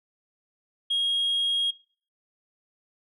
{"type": "tone", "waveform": "sine", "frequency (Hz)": 3270, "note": "G#7", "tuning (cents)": -28, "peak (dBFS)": -21, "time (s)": [0.9, 1.71], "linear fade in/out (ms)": 10, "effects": ["noise-tail reverb RT60 0.4 s tail -20 dB re dry", "tanh soft clip ceiling -20 dBFS"]}